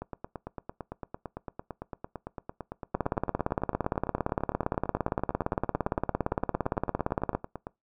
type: two click trains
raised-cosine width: 1 ms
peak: -12 / -22 dBFS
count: 78 / 69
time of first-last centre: 2.95-7.35 / 0.02-7.669 s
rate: 17.5 / 8.89 Hz
effects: noise-tail reverb RT60 0.2 s tail -22 dB re dry